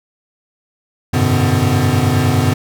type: tone cluster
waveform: square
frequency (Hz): 94 / 103.6 / 123.5 / 145.7 / 252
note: F#2 / G#2 / B2 / D3 / B3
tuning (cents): +28 / -4 / 0 / -13 / +35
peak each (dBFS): -19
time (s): 1.13-2.54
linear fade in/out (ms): 10
effects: none